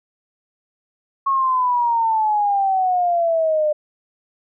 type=exponential sweep; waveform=sine; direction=down; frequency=1100 to 598 Hz; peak=-15 dBFS; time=1.26-3.73 s; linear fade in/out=10 ms; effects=none